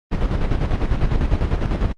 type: noise with tremolo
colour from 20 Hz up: brown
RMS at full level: -17 dBFS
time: 0.11-1.93 s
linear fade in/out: 20 ms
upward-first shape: square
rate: 10 Hz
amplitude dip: 50%
effects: low-pass 4000 Hz 12 dB/octave + Opus 32 kbps